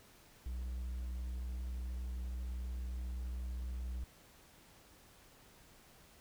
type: tone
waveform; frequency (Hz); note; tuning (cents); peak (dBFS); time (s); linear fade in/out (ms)
triangle; 61.74; B1; 0; -36; 0.46-4.04; 0
effects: pink hiss -62 dBFS RMS until 6.2 s

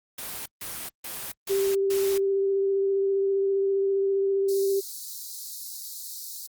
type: noise bursts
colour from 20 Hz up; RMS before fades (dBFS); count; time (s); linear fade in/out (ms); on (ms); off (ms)
white; -35; 5; 0.18-2.18; 5; 280; 150
type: tone with vibrato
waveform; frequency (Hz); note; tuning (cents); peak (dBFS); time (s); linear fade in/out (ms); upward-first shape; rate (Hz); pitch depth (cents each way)
sine; 392; G4; 0; -21; 1.49-4.81; 20; triangle; 15; 16
type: high-pass noise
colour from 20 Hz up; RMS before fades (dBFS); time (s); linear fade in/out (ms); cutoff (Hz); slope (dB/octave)
white; -38; 4.48-6.47; 10; 3900; 96
effects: Opus 32 kbps

